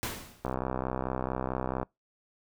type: noise with exponential decay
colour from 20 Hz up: pink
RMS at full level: -31 dBFS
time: 0.03-0.54 s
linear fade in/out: 0 ms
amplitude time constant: 110 ms
type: click train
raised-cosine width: 1 ms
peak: -17 dBFS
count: 90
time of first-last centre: 0.45-1.83 s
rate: 64.5 Hz
effects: noise-tail reverb RT60 0.2 s tail -25 dB re dry